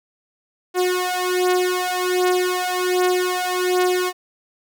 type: beating tone pair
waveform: sawtooth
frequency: 362.7 / 364 Hz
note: F#4 / F#4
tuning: -34 / -28 cents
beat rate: 1.3 Hz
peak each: -17 dBFS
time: 0.74-4.13 s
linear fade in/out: 50 ms
effects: none